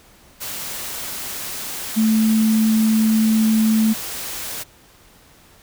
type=tone in noise; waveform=sine; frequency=220 Hz; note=A3; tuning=in tune; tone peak=-13 dBFS; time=1.96-3.94 s; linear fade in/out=20 ms; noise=white; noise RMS=-29 dBFS; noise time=0.4-4.64 s; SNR=+13 dB; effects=pink hiss -50 dBFS RMS until 5.62 s